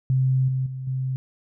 sine tone with level steps, 130.81 Hz, C3, in tune, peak -17 / -21 / -29 / -23 dBFS, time 0.1-1.16 s, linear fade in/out 0 ms, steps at 0.48 / 0.66 / 0.87 s, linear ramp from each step 5 ms, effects none

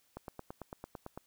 click train, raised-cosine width 1 ms, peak -28 dBFS, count 10, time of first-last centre 0.17-1.176 s, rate 8.95 Hz, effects white hiss -71 dBFS RMS until 1.26 s

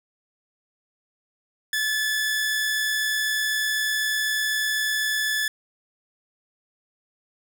sawtooth tone pair together, 1672 / 1732 Hz, G#6 / A6, +11 / -28 cents, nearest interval minor second, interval 61 cents, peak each -31 / -19 dBFS, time 1.73-5.48 s, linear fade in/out 2 ms, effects none

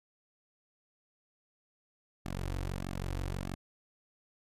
sawtooth tone with flanger, 46.2 Hz, F#1, 2 cents flat, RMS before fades -37 dBFS, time 2.25-3.55 s, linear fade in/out 10 ms, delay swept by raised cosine 2 to 5.1 ms, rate 1.6 Hz, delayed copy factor -1, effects resampled to 32000 Hz

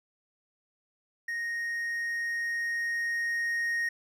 triangle tone with level ramp, 1864.7 Hz, A#6, in tune, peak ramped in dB -29 to -25 dBFS, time 1.28-3.89 s, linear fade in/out 5 ms, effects none

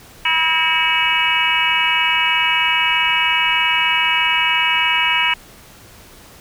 harmonic tone with a mistuned harmonic, 323.2 Hz, E4, 34 cents flat, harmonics 3 / 4 / 5 / 6 / 7 / 8 / 9, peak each -21 / -28 / -25 / -26 / -19 / -21 / -19 dBFS, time 0.25-5.34 s, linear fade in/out 5 ms, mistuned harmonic 6, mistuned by -79 cents, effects pink hiss -43 dBFS RMS until 6.4 s

